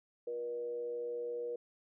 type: tone with frequency modulation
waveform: sine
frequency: 478.5 Hz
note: A#4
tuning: 45 cents sharp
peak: -36 dBFS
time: 0.27-1.56 s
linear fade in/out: 5 ms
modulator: 128 Hz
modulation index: 0.38
effects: none